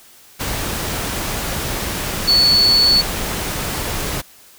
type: tone in noise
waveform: sine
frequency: 4435 Hz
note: C#8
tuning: in tune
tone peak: -10 dBFS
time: 2.27-3.02 s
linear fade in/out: 20 ms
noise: pink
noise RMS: -23 dBFS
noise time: 0.39-4.22 s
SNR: +10 dB
effects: white hiss -46 dBFS RMS until 4.58 s